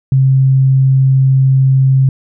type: tone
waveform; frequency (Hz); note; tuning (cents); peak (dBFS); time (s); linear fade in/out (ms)
sine; 133.3; C3; +33; -6; 0.12-2.09; 2
effects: none